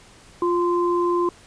sine tone pair together, 350 / 1037.1 Hz, F4 / C6, +4 / -16 cents, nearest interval octave + perfect fifth, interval 1880 cents, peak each -19 / -23 dBFS, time 0.42-1.29 s, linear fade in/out 2 ms, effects pink hiss -49 dBFS RMS until 1.46 s + resampled to 22050 Hz

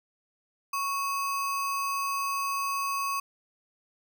sine tone with sample-and-hold, 1108.7 Hz, C#6, in tune, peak -27 dBFS, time 0.73-3.2 s, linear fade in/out 5 ms, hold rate 3675 Hz, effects none

